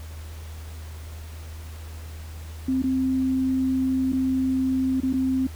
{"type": "tone with dropouts", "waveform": "sine", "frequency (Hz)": 261.6, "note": "C4", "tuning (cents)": 0, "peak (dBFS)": -20, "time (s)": [2.68, 5.47], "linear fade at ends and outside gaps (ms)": 5, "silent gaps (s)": [[2.822, 2.838], [4.123, 4.13], [5.004, 5.031], [5.129, 5.137]], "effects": ["added 79 Hz sine -35 dBFS peak until 5.55 s", "pink hiss -47 dBFS RMS until 5.55 s"]}